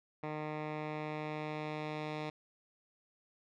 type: tone with low-pass filter sweep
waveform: 10% pulse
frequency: 152.8 Hz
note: D#3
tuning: 31 cents flat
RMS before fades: -40 dBFS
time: 0.23-2.3 s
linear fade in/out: 5 ms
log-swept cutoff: 1900 to 3500 Hz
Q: 1.2
effects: none